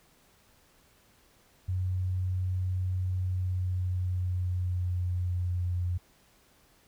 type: tone with pitch glide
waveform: sine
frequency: 92.1 to 88.91 Hz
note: F#2 to F2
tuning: -7 to +31 cents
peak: -27 dBFS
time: 1.68-5.98 s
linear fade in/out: 10 ms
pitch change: -62 cents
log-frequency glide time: 3.14-5.85 s
effects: pink hiss -63 dBFS RMS until 6.87 s